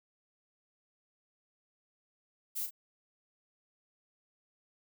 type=noise with echo; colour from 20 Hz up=violet; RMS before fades=-36 dBFS; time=2.55-2.67 s; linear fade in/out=20 ms; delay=39 ms; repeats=1; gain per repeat=-8 dB; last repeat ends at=2.709 s; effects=none